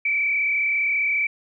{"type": "tone with frequency modulation", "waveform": "sine", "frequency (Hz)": 2303, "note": "D7", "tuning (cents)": -34, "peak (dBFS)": -19, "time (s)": [0.05, 1.27], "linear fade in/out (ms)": 5, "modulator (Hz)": 34.8, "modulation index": 1.5, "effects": []}